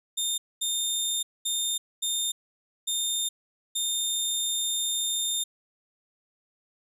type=tone bursts at uneven times; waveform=20% pulse; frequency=3633 Hz; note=A#7; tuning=45 cents flat; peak=-20 dBFS; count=6; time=0.17-0.38 / 0.61-1.23 / 1.45-1.78 / 2.02-2.32 / 2.87-3.29 / 3.75-5.44 s; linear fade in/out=10 ms; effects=none